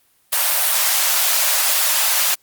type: high-pass noise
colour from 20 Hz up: white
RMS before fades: -17 dBFS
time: 0.32-2.35 s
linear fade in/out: 10 ms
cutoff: 570 Hz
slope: 48 dB/octave
effects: white hiss -59 dBFS RMS until 2.42 s + Opus 32 kbps